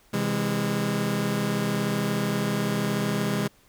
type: chord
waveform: sawtooth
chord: C augmented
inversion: none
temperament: just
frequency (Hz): 130.81 / 163.52 / 204.4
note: C3 / E3 / G#3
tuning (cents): 0 / -14 / -27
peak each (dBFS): -26 / -26 / -22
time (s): 0.13-3.48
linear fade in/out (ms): 10
effects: pink hiss -59 dBFS RMS until 3.68 s